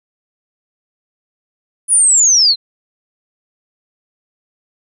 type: linear sweep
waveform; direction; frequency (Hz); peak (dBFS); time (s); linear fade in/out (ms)
sine; down; 9956 to 4000; -7; 1.88-2.56; 50
effects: none